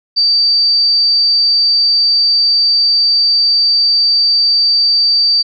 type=tone; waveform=sine; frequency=4637 Hz; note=D8; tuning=23 cents flat; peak=-8 dBFS; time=0.16-5.43 s; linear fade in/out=20 ms; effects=none